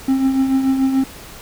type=tone with tremolo; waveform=triangle; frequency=266.3 Hz; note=C4; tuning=31 cents sharp; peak=-9 dBFS; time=0.08-1.04 s; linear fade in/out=5 ms; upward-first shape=triangle; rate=6.9 Hz; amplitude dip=55%; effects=pink hiss -37 dBFS RMS until 1.41 s